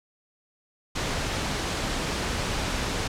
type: noise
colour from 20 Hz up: pink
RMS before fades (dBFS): -28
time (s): 0.95-3.08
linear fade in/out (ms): 10
effects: low-pass 7000 Hz 12 dB/octave